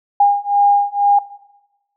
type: beating tone pair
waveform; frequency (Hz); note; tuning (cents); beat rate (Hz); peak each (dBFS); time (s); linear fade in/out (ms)
sine; 810 / 812.1; G#5 / G#5; -43 / -39; 2.1; -13; 0.2-1.19; 5
effects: noise-tail reverb RT60 1.0 s tail -18 dB re dry